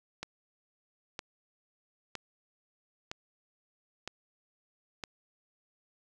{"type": "click train", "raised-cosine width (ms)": 0.2, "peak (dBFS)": -20, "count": 6, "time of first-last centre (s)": [0.23, 5.038], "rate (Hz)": 1.04, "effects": []}